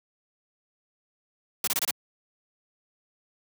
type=noise bursts; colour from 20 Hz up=white; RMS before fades=-26 dBFS; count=5; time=1.64-1.909 s; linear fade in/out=2 ms; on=33 ms; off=26 ms; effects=high-pass 150 Hz 12 dB/octave